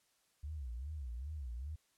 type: tone with vibrato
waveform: sine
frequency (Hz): 67.5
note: C#2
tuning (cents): -45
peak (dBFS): -40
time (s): 0.43-1.76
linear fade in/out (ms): 10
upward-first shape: sine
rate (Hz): 2.5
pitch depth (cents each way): 260
effects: white hiss -75 dBFS RMS until 1.97 s + low-pass 11000 Hz 12 dB/octave